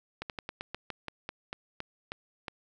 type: slowing click train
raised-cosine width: 0.3 ms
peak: -20 dBFS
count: 13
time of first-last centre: 0.22-2.482 s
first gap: 78 ms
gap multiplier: 1.15
effects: none